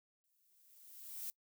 violet noise with exponential growth, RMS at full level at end -42 dBFS, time 0.24-1.3 s, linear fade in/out 0 ms, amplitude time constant 230 ms, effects noise-tail reverb RT60 0.1 s tail -23 dB re dry

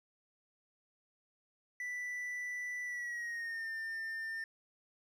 triangle tone with pitch glide, 1975.5 to 1801.1 Hz, B6 to A6, 0 to +40 cents, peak -36 dBFS, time 1.8-4.44 s, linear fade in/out 2 ms, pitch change -160 cents, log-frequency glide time 2.84-3.69 s, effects none

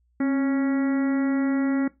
harmonic tone with a mistuned harmonic, 277.2 Hz, C#4, in tune, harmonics 1 / 2 / 3 / 4 / 5 / 6 / 7 / 8, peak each -20 / -34 / -40 / -43 / -38 / -43 / -40 / -48 dBFS, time 0.2-1.88 s, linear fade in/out 5 ms, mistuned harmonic 1, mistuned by -49 cents, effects noise-tail reverb RT60 0.2 s tail -18 dB re dry + added 60 Hz sine -63 dBFS peak until 2 s

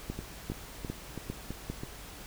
two click trains, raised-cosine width 3 ms, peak -24 / -21 dBFS, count 6 / 5, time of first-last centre 0.19-1.835 / 0.1-1.7 s, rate 3.04 / 2.5 Hz, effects added 50 Hz sine -51 dBFS peak until 2.26 s + pink hiss -47 dBFS RMS until 2.26 s

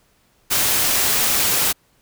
white noise, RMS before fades -18 dBFS, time 0.5-1.73 s, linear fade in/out 20 ms, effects pink hiss -60 dBFS RMS until 2.01 s

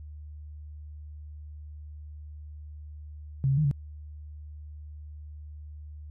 sine tone with pitch steps, 135.4 / 136.3 / 153.2 / 140.8 Hz, C#3 / C#3 / D#3 / C#3, -40 / -29 / -27 / +27 cents, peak -21 dBFS, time 3.44-3.712 s, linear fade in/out 0 ms, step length 68 ms, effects added 75 Hz sine -40 dBFS peak until 6.1 s

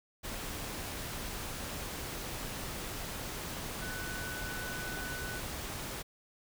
sine tone in noise, 1494 Hz, F#6, 16 cents sharp, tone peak -41 dBFS, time 3.81-5.4 s, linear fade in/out 20 ms, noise pink, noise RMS -40 dBFS, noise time 0.23-6.03 s, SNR -4 dB, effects none

